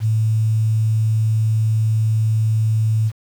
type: tone with quantisation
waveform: sine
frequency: 110 Hz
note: A2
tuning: in tune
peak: -14 dBFS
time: 0-3.12 s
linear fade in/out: 50 ms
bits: 7
effects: none

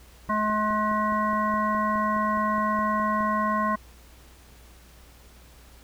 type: click train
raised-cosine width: 3 ms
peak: -29 dBFS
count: 15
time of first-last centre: 0.29-3.207 s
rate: 4.8 Hz
type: harmonic tone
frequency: 213 Hz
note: G#3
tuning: 44 cents sharp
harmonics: 1 / 3 / 5 / 7 / 9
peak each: -28 / -31 / -24 / -35 / -35 dBFS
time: 0.29-3.76 s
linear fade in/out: 10 ms
effects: added 60 Hz sine -50 dBFS peak until 5.83 s + pink hiss -54 dBFS RMS until 5.83 s

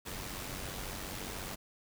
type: noise with amplitude modulation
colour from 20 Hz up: pink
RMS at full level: -39 dBFS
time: 0.05-1.56 s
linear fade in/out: 20 ms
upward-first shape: sine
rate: 94.5 Hz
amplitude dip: 50%
effects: none

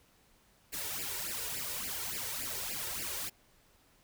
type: noise with flanger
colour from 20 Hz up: white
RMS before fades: -38 dBFS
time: 0.72-3.3 s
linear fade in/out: 20 ms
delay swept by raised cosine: 0.4 to 2.2 ms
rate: 3.5 Hz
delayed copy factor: +0.9
effects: pink hiss -66 dBFS RMS until 4.03 s

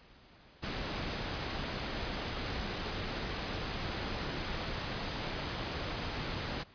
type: noise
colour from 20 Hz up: pink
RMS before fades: -37 dBFS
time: 0.62-6.64 s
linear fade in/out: 20 ms
effects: pink hiss -59 dBFS RMS until 6.74 s + resampled to 11025 Hz

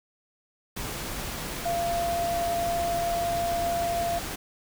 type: tone in noise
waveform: sine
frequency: 687 Hz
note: F5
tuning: 29 cents flat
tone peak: -25 dBFS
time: 1.65-4.19 s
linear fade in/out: 10 ms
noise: pink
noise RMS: -34 dBFS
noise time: 0.76-4.36 s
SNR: +6 dB
effects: none

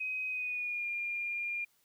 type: tone with pitch glide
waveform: sine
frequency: 2520 to 2406 Hz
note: D#7 to D7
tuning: +21 to +41 cents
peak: -33 dBFS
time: 0-1.65 s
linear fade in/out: 10 ms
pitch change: -80 cents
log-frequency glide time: 0.29-0.88 s
effects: white hiss -71 dBFS RMS until 1.84 s

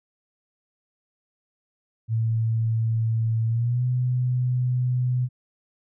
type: tone with pitch glide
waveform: sine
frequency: 112.9 to 125.27 Hz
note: A2 to B2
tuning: +45 to +25 cents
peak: -20 dBFS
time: 2.08-5.29 s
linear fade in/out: 50 ms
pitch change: +180 cents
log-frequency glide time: 3.47-3.84 s
effects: none

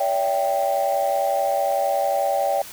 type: chord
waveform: sine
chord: C# diminished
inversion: none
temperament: equal with one note detuned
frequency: 568.3 / 659.3 / 784 Hz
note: C#5 / E5 / G5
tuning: +43 / 0 / 0 cents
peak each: -22 / -24 / -21 dBFS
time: 0-2.62 s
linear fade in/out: 5 ms
effects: tanh soft clip ceiling -12 dBFS + white hiss -39 dBFS RMS until 2.72 s

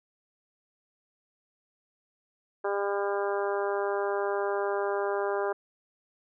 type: harmonic tone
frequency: 200.7 Hz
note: G3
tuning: 41 cents sharp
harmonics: 2 / 3 / 4 / 5 / 6 / 7 / 8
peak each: -29 / -33 / -35 / -37 / -39 / -40 / -41 dBFS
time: 2.64-5.53 s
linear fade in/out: 10 ms
effects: none

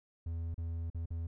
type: tone with dropouts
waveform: triangle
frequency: 83.1 Hz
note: E2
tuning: 15 cents sharp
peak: -33 dBFS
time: 0.26-1.27 s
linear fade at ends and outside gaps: 5 ms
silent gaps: 0.544-0.579 / 0.901-0.946 / 1.058-1.105 s
effects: none

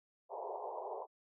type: band-pass noise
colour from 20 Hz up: white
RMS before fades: -43 dBFS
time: 0.29-1.07 s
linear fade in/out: 50 ms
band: 380 to 1000 Hz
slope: 96 dB/octave
effects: none

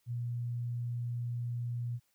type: tone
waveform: sine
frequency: 120 Hz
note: B2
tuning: 49 cents flat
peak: -33 dBFS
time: 0.06-2 s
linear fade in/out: 50 ms
effects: white hiss -75 dBFS RMS until 2.14 s

